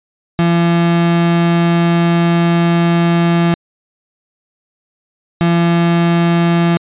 35% pulse tone pair in turn, 170 / 170 Hz, F3 / F3, -46 / -46 cents, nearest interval unison, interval 0 cents, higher neither, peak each -8 dBFS, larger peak neither, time 0.39-3.54 / 5.41-6.77 s, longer first, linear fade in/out 0 ms, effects resampled to 8000 Hz

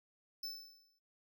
square tone with exponential decay, 5274 Hz, E8, in tune, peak -39 dBFS, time 0.43-0.99 s, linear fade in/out 5 ms, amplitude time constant 120 ms, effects noise-tail reverb RT60 0.2 s tail -19 dB re dry

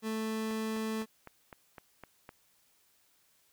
30% pulse tone, 220 Hz, A3, in tune, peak -30 dBFS, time 0.02-1.06 s, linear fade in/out 50 ms
click train, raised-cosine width 0.5 ms, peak -31 dBFS, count 8, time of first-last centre 0.51-2.291 s, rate 3.93 Hz
effects white hiss -69 dBFS RMS until 3.52 s

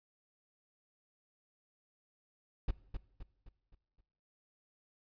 brown noise with echo, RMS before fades -30 dBFS, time 2.68-2.71 s, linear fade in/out 5 ms, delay 260 ms, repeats 5, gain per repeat -7 dB, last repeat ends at 4.01 s, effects noise-tail reverb RT60 0.9 s tail -20 dB re dry + resampled to 11025 Hz

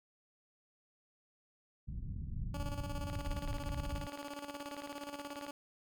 pink low-pass noise, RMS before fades -40 dBFS, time 1.87-4.08 s, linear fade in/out 20 ms, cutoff 170 Hz, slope 24 dB/octave
15% pulse tone with tremolo, 286.6 Hz, D4, 42 cents flat, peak -35 dBFS, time 2.54-5.51 s, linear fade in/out 2 ms, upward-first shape square, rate 17 Hz, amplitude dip 60%
click train, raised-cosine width 0.3 ms, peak -31 dBFS, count 45, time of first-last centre 3.1-5.466 s, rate 18.6 Hz
effects none

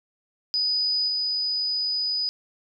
sine tone with level steps, 4974 Hz, D#8, 1 cent flat, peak -21 / -23 dBFS, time 0.54-2.29 s, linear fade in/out 0 ms, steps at 1.07 s, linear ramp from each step 20 ms, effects none

